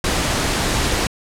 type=noise; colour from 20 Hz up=pink; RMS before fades=-19 dBFS; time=0.04-1.07 s; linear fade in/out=2 ms; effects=low-pass 9000 Hz 12 dB/octave